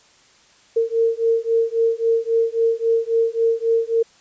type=beating tone pair; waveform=sine; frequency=455.2 / 458.9 Hz; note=A#4 / A#4; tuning=-41 / -27 cents; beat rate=3.7 Hz; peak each=-19 dBFS; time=0.76-4.03 s; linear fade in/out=10 ms; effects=white hiss -53 dBFS RMS until 4.2 s + resampled to 16000 Hz